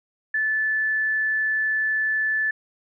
sine tone, 1744 Hz, A6, 16 cents flat, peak -20 dBFS, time 0.34-2.51 s, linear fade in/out 5 ms, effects none

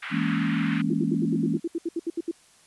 pink band-pass noise, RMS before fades -35 dBFS, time 0.02-0.82 s, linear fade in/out 10 ms, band 1300 to 2600 Hz, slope 24 dB/octave
sine chord, A# half-diminished seventh, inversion second, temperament equal, 164.81 / 207.7 / 233.1 / 277.2 Hz, E3 / G#3 / A#3 / C#4, 0 / 0 / 0 / 0 cents, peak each -28 dBFS, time 0.1-1.6 s, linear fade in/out 50 ms
sine tone bursts, 335 Hz, E4, 28 cents sharp, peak -24 dBFS, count 14, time 0.9-2.313 s, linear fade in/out 5 ms, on 35 ms, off 71 ms
effects white hiss -57 dBFS RMS until 2.66 s + resampled to 24000 Hz

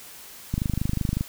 click train, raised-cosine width 5 ms, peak -12 dBFS, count 18, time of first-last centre 0.54-1.209 s, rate 25.4 Hz, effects white hiss -44 dBFS RMS until 1.28 s

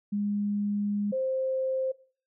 sine tone pair in turn, 205 / 524.7 Hz, G#3 / C5, -22 / +5 cents, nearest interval octave + major third, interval 1627 cents, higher second, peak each -26 dBFS, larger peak neither, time 0.12-1.12 / 1.12-1.92 s, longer first, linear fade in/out 10 ms, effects noise-tail reverb RT60 0.4 s tail -19 dB re dry

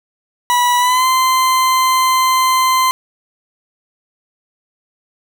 40% pulse tone with pitch glide, 977 to 1035.1 Hz, B5 to C6, -19 to -19 cents, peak -10 dBFS, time 0.5-2.91 s, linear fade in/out 0 ms, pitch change +100 cents, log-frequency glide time 0.78-1.06 s, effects none

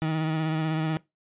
30% pulse tone with vibrato, 158 Hz, D#3, 27 cents sharp, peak -22 dBFS, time 0.02-0.97 s, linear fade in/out 0 ms, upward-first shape sine, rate 16 Hz, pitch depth 30 cents each way, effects noise-tail reverb RT60 0.2 s tail -21 dB re dry + resampled to 8000 Hz

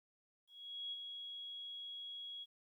sine tone with ADSR envelope, 3322 Hz, G#7, in tune, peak -40 dBFS, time 0.47-2.46 s, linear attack 450 ms, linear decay 36 ms, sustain -5 dB, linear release 36 ms, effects 13-bit

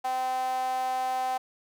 sawtooth tone with high-pass filter, 257.6 Hz, C4, 27 cents flat, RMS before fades -29 dBFS, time 0.04-1.38 s, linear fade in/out 10 ms, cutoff 780 Hz, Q 7.4, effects none

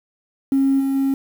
triangle tone with level steps, 271.5 Hz, C#4, 36 cents flat, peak -10 / -15 / -13 dBFS, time 0.52-1.14 s, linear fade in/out 2 ms, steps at 0.79 / 0.94 s, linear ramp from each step 20 ms, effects tanh soft clip ceiling -11 dBFS + 7-bit

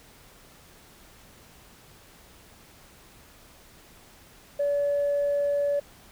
sine tone, 573 Hz, D5, 43 cents flat, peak -21 dBFS, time 4.59-5.8 s, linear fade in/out 10 ms, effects tanh soft clip ceiling -19 dBFS + pink hiss -53 dBFS RMS until 6.11 s

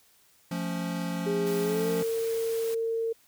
square chord, F augmented, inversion none, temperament equal, 174.61 / 220 / 277.2 Hz, F3 / A3 / C#4, 0 / 0 / 0 cents, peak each -32 / -38 / -37 dBFS, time 0.51-2.03 s, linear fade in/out 5 ms
sine tone with pitch glide, 407.6 to 454.9 Hz, G#4 to A#4, -32 to -42 cents, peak -26 dBFS, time 1.26-3.13 s, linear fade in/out 10 ms, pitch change +190 cents, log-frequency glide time 1.59-1.91 s
white noise, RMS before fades -42 dBFS, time 1.46-2.75 s, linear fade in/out 10 ms
effects white hiss -62 dBFS RMS until 3.27 s

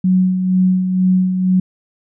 sine tone with tremolo, 185 Hz, F#3, in tune, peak -9 dBFS, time 0.04-1.6 s, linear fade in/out 5 ms, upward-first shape sine, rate 2.1 Hz, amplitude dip 50%, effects none

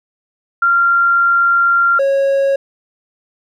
sine / triangle tone pair in turn, 1384 / 549.2 Hz, F6 / C#5, -16 / -16 cents, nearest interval octave + major third, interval 1600 cents, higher first, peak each -9 dBFS, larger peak neither, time 0.62-1.99 / 1.99-2.56 s, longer first, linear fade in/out 5 ms, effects none

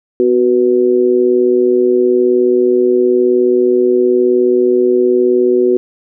sine tone with amplitude modulation, 370 Hz, F#4, in tune, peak -4 dBFS, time 0.2-5.77 s, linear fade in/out 0 ms, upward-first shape sine, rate 119 Hz, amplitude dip 85%, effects none

